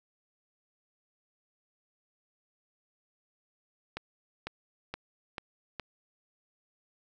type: accelerating click train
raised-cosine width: 0.3 ms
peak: -20 dBFS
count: 5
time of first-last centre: 3.97-5.797 s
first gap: 500 ms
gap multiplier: 0.94
effects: none